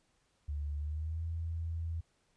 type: tone with pitch glide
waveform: sine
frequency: 73.1 to 82.53 Hz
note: D2 to E2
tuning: -7 to +3 cents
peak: -34 dBFS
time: 0.48-2.01 s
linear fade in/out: 10 ms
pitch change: +210 cents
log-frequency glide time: 0.77-1.23 s
effects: pink hiss -74 dBFS RMS until 2.36 s + resampled to 22050 Hz